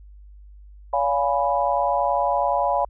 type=chord; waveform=sine; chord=C# dominant seventh; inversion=none; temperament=equal with one note detuned; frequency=569 / 698.5 / 830.6 / 987.8 Hz; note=C#5 / E#5 / G#5 / B5; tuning=+45 / 0 / 0 / 0 cents; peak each=-24 dBFS; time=0.93-2.85 s; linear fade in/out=5 ms; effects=added 50 Hz sine -42 dBFS peak until 2.89 s